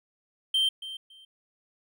triangle tone with echo, 3136 Hz, G7, in tune, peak -20 dBFS, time 0.54-0.69 s, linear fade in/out 5 ms, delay 280 ms, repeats 2, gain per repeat -14 dB, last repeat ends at 1.25 s, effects none

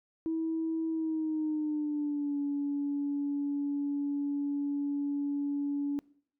sine tone with pitch glide, 323.8 to 285.2 Hz, E4 to C#4, -31 to +49 cents, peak -28 dBFS, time 0.26-5.99 s, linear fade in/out 0 ms, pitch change -220 cents, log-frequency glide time 0.89-2.38 s, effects noise-tail reverb RT60 0.6 s tail -23 dB re dry + tanh soft clip ceiling -24 dBFS

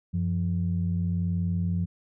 sine tone pair together, 92.5 / 173.31 Hz, F#2 / F3, 0 / -13 cents, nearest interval major seventh, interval 1087 cents, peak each -26 dBFS, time 0.13-1.86 s, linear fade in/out 20 ms, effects tanh soft clip ceiling -17 dBFS

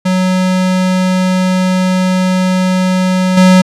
square tone with level steps, 185 Hz, F#3, in tune, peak -10 / -4 dBFS, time 0.05-3.62 s, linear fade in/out 10 ms, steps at 3.37 s, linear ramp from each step 5 ms, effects low-pass 8000 Hz 12 dB/octave

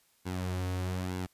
sawtooth tone with flanger, 91.7 Hz, F#2, 15 cents flat, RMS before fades -34 dBFS, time 0.25-1.27 s, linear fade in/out 20 ms, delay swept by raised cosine 1.6 to 5.1 ms, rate 1.1 Hz, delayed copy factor -0.55, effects white hiss -68 dBFS RMS until 1.33 s + resampled to 32000 Hz

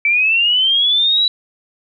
sine linear sweep, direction up, 2300 to 3951 Hz, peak -11 dBFS, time 0.05-1.28 s, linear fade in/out 2 ms, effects none

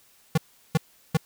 square tone bursts, 158.9 Hz, D#3, 37 cents sharp, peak -18 dBFS, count 3, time 0.35-1.171 s, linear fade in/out 5 ms, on 27 ms, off 370 ms, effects white hiss -59 dBFS RMS until 1.25 s

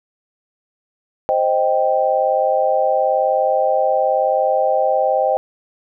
sine chord, C minor, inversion none, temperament equal, 523.3 / 622.3 / 784 Hz, C5 / Eb5 / G5, 0 / 0 / 0 cents, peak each -18 dBFS, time 1.29-5.37 s, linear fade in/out 0 ms, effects none

